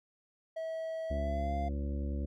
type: tone with pitch glide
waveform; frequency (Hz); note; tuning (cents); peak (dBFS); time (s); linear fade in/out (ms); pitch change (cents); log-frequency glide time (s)
triangle; 647 to 693.4; E5 to F5; -32 to -13; -33; 0.56-1.69; 10; +119; 1.07-1.54
type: harmonic tone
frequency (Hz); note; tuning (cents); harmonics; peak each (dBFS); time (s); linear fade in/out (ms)
70.6; C#2; +32; 1 / 2 / 3 / 4 / 5 / 7 / 8; -33 / -47 / -42 / -44 / -48 / -51 / -50; 1.1-2.26; 10
effects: none